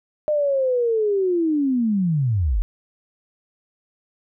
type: linear sweep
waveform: sine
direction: down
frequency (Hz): 611 to 38.89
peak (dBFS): -17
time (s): 0.28-2.62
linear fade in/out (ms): 0
effects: none